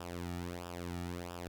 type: tone with flanger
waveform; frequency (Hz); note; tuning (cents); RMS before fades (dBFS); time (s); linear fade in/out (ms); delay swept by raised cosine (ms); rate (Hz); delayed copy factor
sawtooth; 87.5; F2; +4; -42; 0-1.48; 5; 0.47 to 1.97; 1.5; -0.75
effects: none